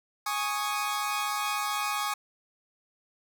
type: chord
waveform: sawtooth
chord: Ab suspended fourth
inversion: none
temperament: equal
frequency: 830.6 / 1108.7 / 1244.5 Hz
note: Ab5 / Db6 / Eb6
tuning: 0 / 0 / 0 cents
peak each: -29 dBFS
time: 0.26-2.14 s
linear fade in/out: 5 ms
effects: none